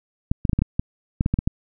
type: clicks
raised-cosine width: 5 ms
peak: -7 dBFS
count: 12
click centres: 0.315 / 0.452 / 0.495 / 0.532 / 0.59 / 0.62 / 0.795 / 1.209 / 1.261 / 1.34 / 1.389 / 1.475 s
effects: none